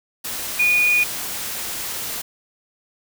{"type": "tone in noise", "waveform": "sine", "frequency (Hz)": 2453, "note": "D#7", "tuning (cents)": -25, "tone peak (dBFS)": -14, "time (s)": [0.59, 1.04], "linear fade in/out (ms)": 10, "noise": "white", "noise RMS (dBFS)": -28, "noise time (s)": [0.24, 2.22], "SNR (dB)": 11, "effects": []}